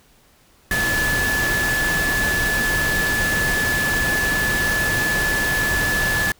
sine tone in noise, 1725 Hz, A6, 35 cents flat, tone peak -19 dBFS, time 0.71-6.32 s, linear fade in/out 2 ms, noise pink, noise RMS -24 dBFS, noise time 0.71-6.32 s, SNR +2 dB, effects pink hiss -55 dBFS RMS until 6.39 s

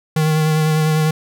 square tone with vibrato, 155.8 Hz, D#3, 3 cents sharp, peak -14 dBFS, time 0.16-1.11 s, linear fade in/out 5 ms, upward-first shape triangle, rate 10 Hz, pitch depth 25 cents each way, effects none

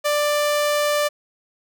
sawtooth tone, 590 Hz, D5, 8 cents sharp, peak -14 dBFS, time 0.04-1.09 s, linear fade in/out 20 ms, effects none

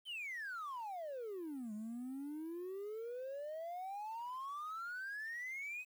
triangle exponential two-way sweep, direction down then up, 3166 to 207.9 to 2559 Hz, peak -39 dBFS, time 0.05-5.85 s, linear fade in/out 50 ms, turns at 1.73 s, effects tanh soft clip ceiling -37 dBFS + 11-bit

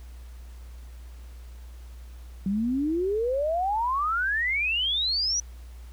sine exponential sweep, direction up, 187.9 to 5970 Hz, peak -23 dBFS, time 2.46-5.4 s, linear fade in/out 2 ms, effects added 60 Hz sine -40 dBFS peak until 5.92 s + pink hiss -57 dBFS RMS until 5.92 s

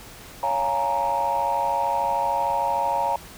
sine chord, Bb minor seventh, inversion first, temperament just, 559.4 / 699.2 / 839.1 / 932.3 Hz, Db5 / F5 / Ab5 / Bb5, +16 / +2 / +18 / 0 cents, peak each -28 / -28 / -26 / -22 dBFS, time 0.43-3.16 s, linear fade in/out 2 ms, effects tanh soft clip ceiling -14 dBFS + pink hiss -43 dBFS RMS until 3.37 s

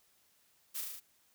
blue noise with echo, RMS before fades -39 dBFS, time 0.74-0.82 s, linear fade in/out 20 ms, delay 37 ms, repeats 5, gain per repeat -2 dB, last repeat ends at 1.005 s, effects white hiss -70 dBFS RMS until 1.34 s

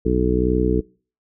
harmonic tone, 62 Hz, B1, 7 cents sharp, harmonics 1 / 2 / 3 / 4 / 5 / 6 / 7, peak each -22 / -28 / -23 / -27 / -23 / -25 / -22 dBFS, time 0.05-0.81 s, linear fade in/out 10 ms, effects noise-tail reverb RT60 0.4 s tail -25 dB re dry

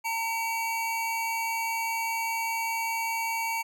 square tone pair together, 910 / 2275 Hz, A#5 / C#7, -42 / +44 cents, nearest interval octave + major third, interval 1586 cents, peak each -30 / -33 dBFS, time 0.04-3.63 s, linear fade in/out 20 ms, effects none

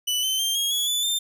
sawtooth tone with pitch steps, 2978 / 3072 / 3170 / 3270 / 3374 / 3481 / 3591 Hz, F#7 / G7 / G7 / G#7 / G#7 / A7 / A7, +11 / -36 / +19 / -28 / +27 / -19 / +35 cents, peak -19 dBFS, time 0.07-1.19 s, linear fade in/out 10 ms, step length 160 ms, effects none

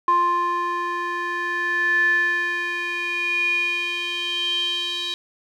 square tone with band-pass filter sweep, 349.2 Hz, F4, in tune, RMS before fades -23 dBFS, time 0.08-5.14 s, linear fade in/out 0 ms, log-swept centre 1100 to 3600 Hz, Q 9.4, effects none

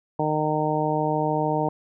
harmonic tone, 153.3 Hz, D#3, 25 cents flat, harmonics 1 / 2 / 3 / 4 / 5 / 6, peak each -28 / -28 / -28 / -28 / -28 / -28 dBFS, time 0.19-1.69 s, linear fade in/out 5 ms, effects none

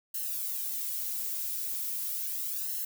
violet noise with flanger, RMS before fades -34 dBFS, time 0.14-2.85 s, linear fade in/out 5 ms, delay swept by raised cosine 0.84 to 3.04 ms, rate 0.38 Hz, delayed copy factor -0.75, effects none

